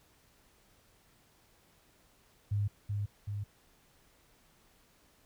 sine tone with echo, 102.4 Hz, G#2, 24 cents flat, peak -28 dBFS, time 2.51-2.68 s, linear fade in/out 10 ms, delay 380 ms, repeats 2, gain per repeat -3 dB, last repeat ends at 3.44 s, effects pink hiss -66 dBFS RMS until 5.25 s

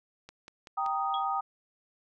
click train, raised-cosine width 0.2 ms, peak -29 dBFS, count 4, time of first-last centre 0.29-0.863 s, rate 5.24 Hz
sine chord, Eb major, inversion first, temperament equal, 784 / 932.3 / 1244.5 Hz, G5 / Bb5 / Eb6, 0 / 0 / 0 cents, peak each -31 / -35 / -31 dBFS, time 0.77-1.41 s, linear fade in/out 10 ms
sine tone with exponential decay, 3322 Hz, G#7, in tune, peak -32 dBFS, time 1.14-1.26 s, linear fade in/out 2 ms, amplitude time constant 24 ms
effects none

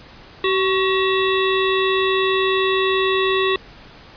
harmonic tone with a mistuned harmonic, 381.9 Hz, G4, 45 cents flat, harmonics 1 / 3 / 5 / 7 / 9 / 10, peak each -18 / -23 / -25 / -26 / -28 / -28 dBFS, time 0.44-3.56 s, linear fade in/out 2 ms, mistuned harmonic 3, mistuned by -53 cents, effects pink hiss -43 dBFS RMS until 4.16 s + resampled to 11025 Hz

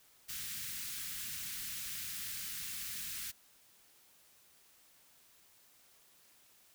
white band-stop noise, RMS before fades -42 dBFS, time 0.28-3.32 s, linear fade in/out 20 ms, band 220 to 1500 Hz, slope 24 dB/octave, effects white hiss -65 dBFS RMS until 6.74 s

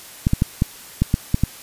clicks, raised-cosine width 5 ms, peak -3 dBFS, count 8, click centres 0.269 / 0.334 / 0.421 / 0.621 / 1.02 / 1.141 / 1.344 / 1.436 s, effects white hiss -40 dBFS RMS until 1.62 s + resampled to 32000 Hz

